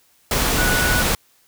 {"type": "tone in noise", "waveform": "sine", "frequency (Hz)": 1473, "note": "F#6", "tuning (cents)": -8, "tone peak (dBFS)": -20, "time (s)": [0.58, 1.02], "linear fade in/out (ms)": 2, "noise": "pink", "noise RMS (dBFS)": -19, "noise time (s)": [0.31, 1.15], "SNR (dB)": -4, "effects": ["white hiss -58 dBFS RMS until 1.47 s"]}